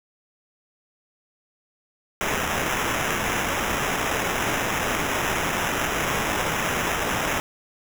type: noise with sample-and-hold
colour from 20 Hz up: white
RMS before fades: -25 dBFS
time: 2.21-7.4 s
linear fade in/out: 0 ms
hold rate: 4410 Hz
effects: none